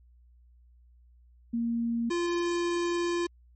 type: tone pair in turn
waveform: sine / square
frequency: 233.1 / 346 Hz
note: A#3 / F4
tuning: 0 / -16 cents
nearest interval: perfect fifth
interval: 684 cents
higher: second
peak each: -26 / -27 dBFS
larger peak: first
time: 1.53-2.1 / 2.1-3.27 s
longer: second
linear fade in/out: 10 ms
effects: added 60 Hz sine -55 dBFS peak until 3.55 s + MP3 32 kbps